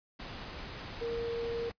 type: tone in noise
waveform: sine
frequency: 466.2 Hz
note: A#4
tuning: in tune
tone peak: -32 dBFS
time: 1.01-1.7 s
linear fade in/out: 10 ms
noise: pink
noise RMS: -43 dBFS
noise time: 0.19-1.72 s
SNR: +8 dB
effects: noise-tail reverb RT60 0.1 s tail -23 dB re dry + resampled to 11025 Hz